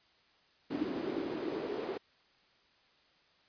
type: noise with high-pass filter sweep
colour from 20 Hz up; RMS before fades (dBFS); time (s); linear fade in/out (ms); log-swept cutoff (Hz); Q
brown; -37; 0.7-1.98; 10; 280 to 420; 4
effects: white hiss -67 dBFS RMS until 3.48 s + resampled to 11025 Hz